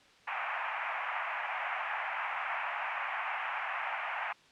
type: band-pass noise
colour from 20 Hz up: pink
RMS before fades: -36 dBFS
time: 0.27-4.33 s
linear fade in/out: 10 ms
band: 710 to 2600 Hz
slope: 48 dB/octave
effects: white hiss -60 dBFS RMS until 4.51 s + low-pass 4000 Hz 12 dB/octave